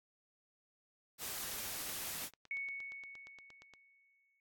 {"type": "noise", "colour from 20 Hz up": "white", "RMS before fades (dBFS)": -42, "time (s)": [1.18, 2.3], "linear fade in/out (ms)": 50}
{"type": "click train", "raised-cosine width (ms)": 0.2, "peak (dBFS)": -38, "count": 14, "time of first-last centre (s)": [2.22, 3.737], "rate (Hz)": 8.57}
{"type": "tone with exponential decay", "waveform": "sine", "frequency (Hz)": 2217, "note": "C#7", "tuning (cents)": 0, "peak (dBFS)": -36, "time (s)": [2.51, 4.4], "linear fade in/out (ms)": 1, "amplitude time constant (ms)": 410}
{"effects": ["noise-tail reverb RT60 0.1 s tail -25 dB re dry", "AAC 64 kbps"]}